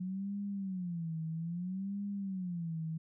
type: tone with vibrato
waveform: sine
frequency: 180 Hz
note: F#3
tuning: 47 cents flat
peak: -35 dBFS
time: 0-2.98 s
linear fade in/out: 10 ms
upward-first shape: sine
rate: 0.61 Hz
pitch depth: 200 cents each way
effects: none